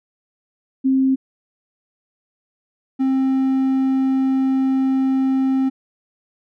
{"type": "tone pair in turn", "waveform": ["sine", "triangle"], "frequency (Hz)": [265.1, 265.1], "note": ["C4", "C4"], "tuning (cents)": [23, 23], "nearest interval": "unison", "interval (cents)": 0, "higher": "neither", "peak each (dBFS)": -13, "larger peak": "neither", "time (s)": [[0.84, 1.16], [2.99, 5.7]], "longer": "second", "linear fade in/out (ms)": 20, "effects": []}